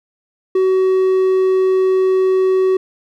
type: tone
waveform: triangle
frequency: 376.4 Hz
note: F#4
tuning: 30 cents sharp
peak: -9 dBFS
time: 0.55-2.77 s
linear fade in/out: 5 ms
effects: none